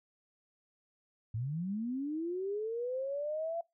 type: linear sweep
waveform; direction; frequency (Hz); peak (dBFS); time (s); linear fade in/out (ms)
sine; up; 103.83 to 683; -33; 1.34-3.61; 5
effects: noise-tail reverb RT60 0.2 s tail -22 dB re dry